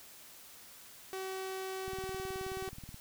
sawtooth tone, 380 Hz, F#4, 46 cents sharp, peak -34 dBFS, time 1.13-2.69 s, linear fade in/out 0 ms
click train, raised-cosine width 5 ms, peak -35 dBFS, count 21, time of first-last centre 1.88-2.944 s, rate 18.8 Hz
effects white hiss -54 dBFS RMS until 3 s

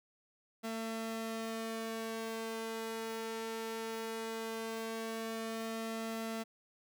sawtooth tone with flanger, 224.7 Hz, A3, 37 cents sharp, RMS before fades -40 dBFS, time 0.63-6.44 s, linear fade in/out 20 ms, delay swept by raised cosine 1.5 to 2.13 ms, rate 0.17 Hz, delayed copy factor +0.6, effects none

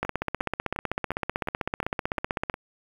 two click trains, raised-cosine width 0.5 ms, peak -11 / -17 dBFS, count 40 / 8, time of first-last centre 0.03-2.498 / 0.05-2.541 s, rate 15.8 / 2.81 Hz, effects 7-bit

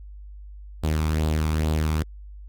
sawtooth tone with flanger, 77.78 Hz, D#2, in tune, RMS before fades -23 dBFS, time 0.83-2.03 s, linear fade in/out 10 ms, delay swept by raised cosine 0.24 to 0.88 ms, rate 2.3 Hz, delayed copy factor +0.5, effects added 50 Hz sine -38 dBFS peak until 2.48 s + Opus 48 kbps

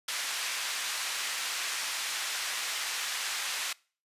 pink band-pass noise, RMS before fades -34 dBFS, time 0.08-3.73 s, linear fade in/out 5 ms, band 1600 to 9100 Hz, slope 12 dB/octave, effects noise-tail reverb RT60 0.4 s tail -24 dB re dry + resampled to 32000 Hz

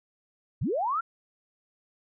sine linear sweep, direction up, 74.9 to 1396.9 Hz, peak -25 dBFS, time 0.61-1.01 s, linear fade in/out 10 ms, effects none

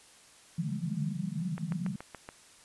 pink band-pass noise, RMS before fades -34 dBFS, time 0.58-1.96 s, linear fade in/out 5 ms, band 140 to 210 Hz, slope 96 dB/octave
click train, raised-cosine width 0.5 ms, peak -26 dBFS, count 6, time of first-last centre 1.58-2.289 s, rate 7.05 Hz
effects white hiss -57 dBFS RMS until 2.64 s + resampled to 24000 Hz

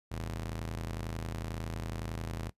sawtooth ring-modulated tone, 82 Hz, E2, 9 cents flat, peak -29 dBFS, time 0.11-2.5 s, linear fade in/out 10 ms, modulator 25.3 Hz, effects noise-tail reverb RT60 0.1 s tail -18 dB re dry + resampled to 32000 Hz

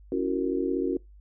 sine chord, F# dominant seventh, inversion second, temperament just, 277.5 / 333 / 370 / 462.5 Hz, C#4 / E4 / F#4 / A#4, +2 / +18 / 0 / -14 cents, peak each -29 / -31 / -28 / -32 dBFS, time 0.12-0.97 s, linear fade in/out 2 ms, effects noise-tail reverb RT60 0.2 s tail -24 dB re dry + added 50 Hz sine -48 dBFS peak until 1.2 s

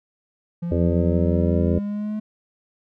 triangle exponential sweep, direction up, 170.6 to 214.9 Hz, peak -22 dBFS, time 0.62-2.2 s, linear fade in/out 10 ms
harmonic tone, 85.4 Hz, F2, 38 cents flat, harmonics 1 / 2 / 3 / 4 / 5 / 6 / 7, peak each -21 / -24 / -26 / -27 / -28 / -29 / -29 dBFS, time 0.71-1.79 s, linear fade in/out 10 ms
effects none

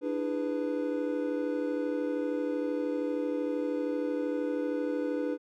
triangle chord, E dominant seventh, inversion third, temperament just, 296.7 / 329.6 / 412 / 494.4 Hz, D4 / E4 / G#4 / B4, +18 / 0 / -14 / +2 cents, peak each -30 / -36 / -36 / -31 dBFS, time 0.01-5.38 s, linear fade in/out 50 ms, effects none

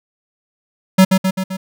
square tone with echo, 188.8 Hz, F#3, 35 cents sharp, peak -6 dBFS, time 0.98-1.05 s, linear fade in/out 10 ms, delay 130 ms, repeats 4, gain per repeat -4 dB, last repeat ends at 1.57 s, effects none

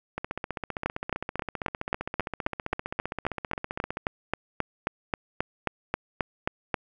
two click trains, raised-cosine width 0.5 ms, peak -16 / -10 dBFS, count 59 / 23, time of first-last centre 0.18-3.971 / 0.86-6.742 s, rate 15.3 / 3.74 Hz, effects none

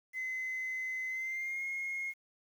sine tone with pitch glide, 2043 to 2151 Hz, C7 to C7, -42 to +47 cents, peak -33 dBFS, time 0.13-2.14 s, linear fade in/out 50 ms, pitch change +89 cents, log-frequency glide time 1.09-1.64 s, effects tanh soft clip ceiling -32 dBFS + 10-bit

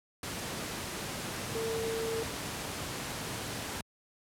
sine tone in noise, 451.4 Hz, A4, 44 cents sharp, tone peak -32 dBFS, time 1.55-2.23 s, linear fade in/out 2 ms, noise pink, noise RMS -37 dBFS, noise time 0.23-3.81 s, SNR +2 dB, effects high-pass 80 Hz 12 dB/octave + low-pass 12000 Hz 12 dB/octave

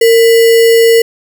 sine tone with sample-and-hold, 458.5 Hz, A#4, 29 cents flat, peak -3 dBFS, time 0.01-1.02 s, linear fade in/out 5 ms, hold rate 2450 Hz, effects none

